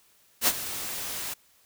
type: noise with ADSR envelope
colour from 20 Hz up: white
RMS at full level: -20 dBFS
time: 0.41-1.34 s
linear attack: 65 ms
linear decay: 44 ms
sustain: -14 dB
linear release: 9 ms
effects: white hiss -62 dBFS RMS until 1.65 s